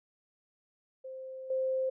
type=tone with level steps; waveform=sine; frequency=523.3 Hz; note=C5; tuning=in tune; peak=-40 / -28 dBFS; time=1.04-1.9 s; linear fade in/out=10 ms; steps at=1.5 s; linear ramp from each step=5 ms; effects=none